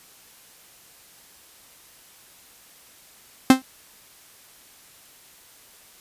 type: tone with exponential decay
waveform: 45% pulse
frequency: 261.6 Hz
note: C4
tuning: in tune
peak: -6 dBFS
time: 3.5-3.62 s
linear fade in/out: 2 ms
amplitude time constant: 25 ms
effects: white hiss -51 dBFS RMS until 6 s + resampled to 32000 Hz